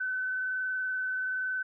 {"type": "tone with frequency modulation", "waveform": "sine", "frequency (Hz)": 1516, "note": "F#6", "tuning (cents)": 42, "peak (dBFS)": -29, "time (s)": [0, 1.63], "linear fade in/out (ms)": 10, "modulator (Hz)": 21.1, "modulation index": 0.58, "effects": []}